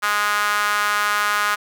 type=tone with high-pass filter; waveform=sawtooth; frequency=207.2 Hz; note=G#3; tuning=4 cents flat; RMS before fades=-20 dBFS; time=0.02-1.56 s; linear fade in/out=20 ms; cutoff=1300 Hz; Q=3.6; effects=none